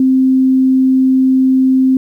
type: tone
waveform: sine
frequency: 261.5 Hz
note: C4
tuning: 1 cent flat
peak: -7 dBFS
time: 0-1.97 s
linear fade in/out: 2 ms
effects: 8-bit